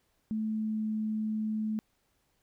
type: tone with pitch glide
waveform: sine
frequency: 217.8 to 216.4 Hz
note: A3 to A3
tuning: -17 to -29 cents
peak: -29 dBFS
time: 0.31-1.79 s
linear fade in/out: 0 ms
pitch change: -12 cents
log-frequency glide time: 0.46-0.87 s
effects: pink hiss -74 dBFS RMS until 2.42 s